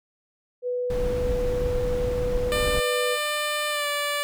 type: tone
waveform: sine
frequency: 493.9 Hz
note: B4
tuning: in tune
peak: -24 dBFS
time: 0.62-3.18 s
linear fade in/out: 50 ms
type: noise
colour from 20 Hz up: brown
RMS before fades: -28 dBFS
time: 0.9-2.8 s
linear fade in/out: 2 ms
type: tone with pitch glide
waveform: 10% pulse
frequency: 597 to 581.7 Hz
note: D5 to D5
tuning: +28 to -17 cents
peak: -16 dBFS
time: 2.52-4.23 s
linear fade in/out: 0 ms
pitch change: -45 cents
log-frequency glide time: 3.7-3.87 s
effects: none